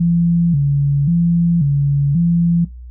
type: tone with vibrato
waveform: sine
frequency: 155.4 Hz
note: D#3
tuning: 2 cents flat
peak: -11 dBFS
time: 0-2.65 s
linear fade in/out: 10 ms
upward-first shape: square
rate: 0.93 Hz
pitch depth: 160 cents each way
effects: noise-tail reverb RT60 0.2 s tail -20 dB re dry + added 61 Hz sine -31 dBFS peak until 2.9 s